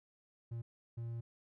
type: tone bursts at uneven times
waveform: triangle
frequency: 116.54 Hz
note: A#2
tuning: in tune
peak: -37 dBFS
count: 2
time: 0.51-0.62 / 0.97-1.21 s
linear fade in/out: 10 ms
effects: none